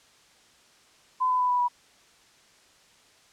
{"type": "tone with pitch steps", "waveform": "sine", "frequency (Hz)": [1016, 1006.1, 996.2, 986.5, 976.9], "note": ["B5", "B5", "B5", "B5", "B5"], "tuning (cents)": [49, 32, 15, -2, -19], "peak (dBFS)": -21, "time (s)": [1.2, 1.685], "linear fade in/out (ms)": 20, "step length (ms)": 97, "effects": ["white hiss -58 dBFS RMS until 3.32 s", "low-pass 7000 Hz 12 dB/octave"]}